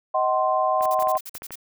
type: chord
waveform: sine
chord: C diminished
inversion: first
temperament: just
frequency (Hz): 627.9 / 753.5 / 1046.5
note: Eb5 / Gb5 / C6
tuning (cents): +16 / +31 / 0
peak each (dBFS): -23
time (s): 0.14-1.18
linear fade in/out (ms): 10
type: clicks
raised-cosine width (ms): 0.5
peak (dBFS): -23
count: 9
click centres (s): 0.809 / 0.855 / 0.991 / 1.024 / 1.072 / 1.154 / 1.352 / 1.421 / 1.507
type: noise bursts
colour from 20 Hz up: blue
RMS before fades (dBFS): -36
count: 9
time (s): 0.82-1.556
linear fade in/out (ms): 5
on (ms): 40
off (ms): 47
effects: none

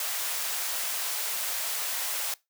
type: high-pass noise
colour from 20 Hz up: white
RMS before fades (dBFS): -31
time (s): 0-2.34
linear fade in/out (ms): 2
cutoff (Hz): 530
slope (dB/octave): 24
effects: noise-tail reverb RT60 0.2 s tail -21 dB re dry

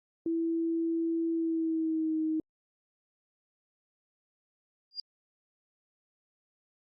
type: tone with pitch glide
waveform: sine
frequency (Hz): 330.4 to 315.1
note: E4 to D#4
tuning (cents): +4 to +22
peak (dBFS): -27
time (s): 0.26-2.4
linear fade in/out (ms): 2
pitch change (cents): -82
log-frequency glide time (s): 1.32-2.17
type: tone with exponential growth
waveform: sine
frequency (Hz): 4815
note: D8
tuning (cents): +42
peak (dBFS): -29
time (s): 4.91-5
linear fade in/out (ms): 2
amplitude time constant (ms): 18
effects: Opus 32 kbps

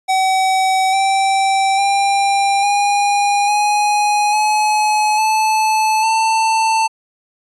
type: tone with pitch steps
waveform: square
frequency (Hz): 760 / 777.3 / 795 / 813.1 / 831.7 / 850.6 / 870 / 889.8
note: F#5 / G5 / G5 / G#5 / G#5 / G#5 / A5 / A5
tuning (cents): +46 / -15 / +24 / -37 / +2 / +41 / -20 / +19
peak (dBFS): -13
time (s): 0.08-6.88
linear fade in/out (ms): 20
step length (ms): 850
effects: resampled to 24000 Hz

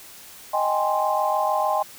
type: chord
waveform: sine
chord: Ab major seventh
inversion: second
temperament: equal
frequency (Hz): 622.3 / 784 / 830.6 / 1046.5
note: Eb5 / G5 / Ab5 / C6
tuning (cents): 0 / 0 / 0 / 0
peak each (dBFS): -25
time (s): 0.53-1.83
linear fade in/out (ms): 10
effects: white hiss -44 dBFS RMS until 1.98 s

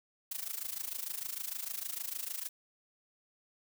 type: noise with amplitude modulation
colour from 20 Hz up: blue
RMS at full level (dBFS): -36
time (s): 0.31-2.49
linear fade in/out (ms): 5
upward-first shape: sine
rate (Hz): 26.6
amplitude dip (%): 85
effects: none

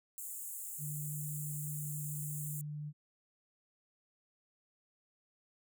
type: high-pass noise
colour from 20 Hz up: pink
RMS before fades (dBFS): -44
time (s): 0.18-2.61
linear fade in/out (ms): 0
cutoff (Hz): 7000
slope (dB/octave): 96
type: tone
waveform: sine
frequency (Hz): 149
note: D3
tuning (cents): +25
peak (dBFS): -39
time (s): 0.78-2.93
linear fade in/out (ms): 50
effects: none

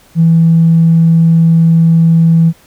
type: tone with tanh clipping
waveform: triangle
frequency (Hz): 164.81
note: E3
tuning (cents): 0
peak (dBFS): -4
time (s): 0.15-2.53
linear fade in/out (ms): 50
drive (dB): 4
effects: pink hiss -45 dBFS RMS until 2.66 s

